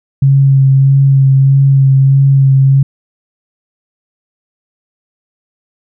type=tone with vibrato; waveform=sine; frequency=136.1 Hz; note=C#3; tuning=31 cents flat; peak=-4 dBFS; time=0.22-2.83 s; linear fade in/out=5 ms; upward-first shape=sine; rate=1.6 Hz; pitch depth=18 cents each way; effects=none